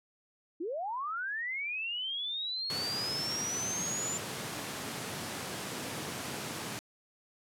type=linear sweep; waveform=sine; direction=up; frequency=300.5 to 7170 Hz; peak=-33 dBFS; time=0.6-4.18 s; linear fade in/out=10 ms
type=high-pass noise; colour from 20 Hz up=pink; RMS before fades=-39 dBFS; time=2.7-6.79 s; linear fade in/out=0 ms; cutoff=110 Hz; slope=24 dB/octave
effects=low-pass 12000 Hz 12 dB/octave